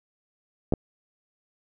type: clicks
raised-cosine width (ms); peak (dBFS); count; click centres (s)
2; -10; 2; 0.724 / 0.737
effects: none